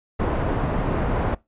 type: low-pass noise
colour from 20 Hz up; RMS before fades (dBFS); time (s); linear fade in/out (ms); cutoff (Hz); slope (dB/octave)
pink; -23; 0.19-1.35; 10; 1100; 12
effects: noise-tail reverb RT60 0.2 s tail -21 dB re dry + resampled to 8000 Hz